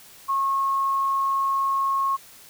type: tone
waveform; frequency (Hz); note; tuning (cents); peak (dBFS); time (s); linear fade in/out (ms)
sine; 1089; C#6; -31; -20; 0.28-2.17; 20
effects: white hiss -48 dBFS RMS until 2.49 s